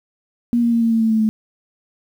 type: tone with pitch steps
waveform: sine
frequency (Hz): 237.8 / 234.8 / 231.8 / 228.9 / 226 / 223.2 / 220.3 / 217.6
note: A#3 / A#3 / A#3 / A#3 / A3 / A3 / A3 / A3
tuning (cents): +35 / +13 / -10 / -31 / +47 / +25 / +2 / -19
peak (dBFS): -13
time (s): 0.53-1.29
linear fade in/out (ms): 0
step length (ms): 95
effects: 8-bit